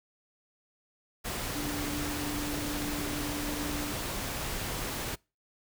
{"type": "tone in noise", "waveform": "sine", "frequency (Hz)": 293.7, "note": "D4", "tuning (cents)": 0, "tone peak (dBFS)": -35, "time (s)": [1.54, 3.93], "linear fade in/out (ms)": 20, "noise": "pink", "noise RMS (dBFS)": -35, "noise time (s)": [1.24, 5.16], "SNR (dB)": -3, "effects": ["noise-tail reverb RT60 0.3 s tail -26 dB re dry"]}